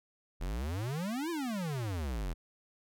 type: exponential two-way sweep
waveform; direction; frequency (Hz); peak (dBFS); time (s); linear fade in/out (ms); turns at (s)
square; up then down; 39.55 to 351.4 to 39.55; -34; 0.4-2.34; 20; 1.3
effects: none